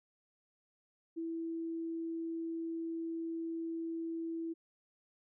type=tone; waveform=sine; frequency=329.6 Hz; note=E4; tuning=in tune; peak=-36 dBFS; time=1.16-4.54 s; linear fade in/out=20 ms; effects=none